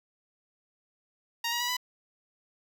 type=tone with pitch steps; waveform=10% pulse; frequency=934 / 953.6 / 973.7 / 994.1 Hz; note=A#5 / A#5 / B5 / B5; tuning=+3 / +39 / -25 / +11 cents; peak=-20 dBFS; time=1.44-1.768 s; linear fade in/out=5 ms; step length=82 ms; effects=none